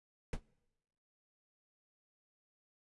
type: noise with exponential decay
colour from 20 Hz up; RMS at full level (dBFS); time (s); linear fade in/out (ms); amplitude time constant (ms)
brown; -27; 0.33-0.41; 2; 17
effects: noise-tail reverb RT60 1.0 s tail -24 dB re dry + resampled to 24000 Hz